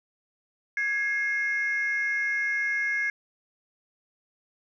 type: tone pair together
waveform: sine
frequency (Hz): 1661.2 / 2143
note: G#6 / C7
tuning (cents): 0 / +41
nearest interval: major third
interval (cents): 441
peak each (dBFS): -26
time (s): 0.77-3.1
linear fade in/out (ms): 2
effects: tanh soft clip ceiling -19 dBFS